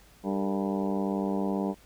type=harmonic tone with a mistuned harmonic; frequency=97.9 Hz; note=G2; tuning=2 cents flat; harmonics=2 / 3 / 4 / 5 / 6 / 7 / 8 / 9 / 10; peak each=-29 / -33 / -35 / -37 / -39 / -40 / -41 / -42 / -43 dBFS; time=0.23-1.75 s; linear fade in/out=50 ms; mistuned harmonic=5; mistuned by=-96 cents; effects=added 50 Hz sine -58 dBFS peak until 1.85 s + pink hiss -58 dBFS RMS until 1.85 s